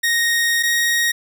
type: tone pair in turn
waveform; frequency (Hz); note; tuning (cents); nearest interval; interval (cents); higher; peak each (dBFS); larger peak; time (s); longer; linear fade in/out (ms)
sawtooth; 1864.7 / 1876.6; A#6 / A#6; 0 / +11; unison; 11; second; -12; neither; 0.03-0.63 / 0.63-1.12; first; 10
effects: none